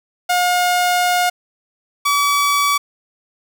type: tone pair in turn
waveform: sawtooth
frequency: 716 / 1143.4 Hz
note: F5 / D6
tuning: +43 / -47 cents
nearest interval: minor sixth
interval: 810 cents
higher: second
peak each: -10 dBFS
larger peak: neither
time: 0.29-1.3 / 2.05-2.78 s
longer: first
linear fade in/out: 10 ms
effects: none